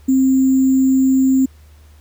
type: tone with sample-and-hold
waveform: sine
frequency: 263.9 Hz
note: C4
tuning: 15 cents sharp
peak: -10 dBFS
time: 0.08-1.46 s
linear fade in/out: 10 ms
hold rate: 7350 Hz
effects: added 75 Hz sine -42 dBFS peak until 2 s + pink hiss -54 dBFS RMS until 2 s